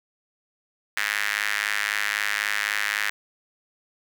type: tone with high-pass filter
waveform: sawtooth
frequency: 103.83 Hz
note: G#2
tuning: in tune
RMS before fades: -26 dBFS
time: 0.97-3.1 s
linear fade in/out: 0 ms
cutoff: 1800 Hz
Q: 3.5
effects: none